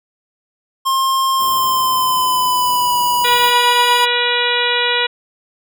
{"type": "tone with pitch glide", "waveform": "square", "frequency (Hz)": [1065, 976.6], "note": ["C6", "B5"], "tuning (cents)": [30, -20], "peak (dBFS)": -14, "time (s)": [0.85, 4.06], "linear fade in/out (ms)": 20, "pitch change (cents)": -150, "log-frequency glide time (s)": [1.34, 2.99]}
{"type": "band-stop noise", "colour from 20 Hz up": "white", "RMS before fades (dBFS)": -27, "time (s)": [1.39, 3.52], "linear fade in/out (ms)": 20, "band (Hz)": [560, 11000], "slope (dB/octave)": 24}
{"type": "harmonic tone", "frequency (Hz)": 484.1, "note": "B4", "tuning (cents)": -35, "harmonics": [1, 2, 3, 4, 5, 6, 7, 8], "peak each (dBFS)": [-22, -22, -22, -22, -22, -22, -22, -22], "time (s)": [3.24, 5.07], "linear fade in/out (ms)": 10}
{"effects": []}